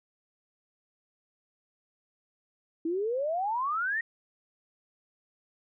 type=exponential sweep; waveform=sine; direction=up; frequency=316.7 to 1900 Hz; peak=-27 dBFS; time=2.85-4.01 s; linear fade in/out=5 ms; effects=none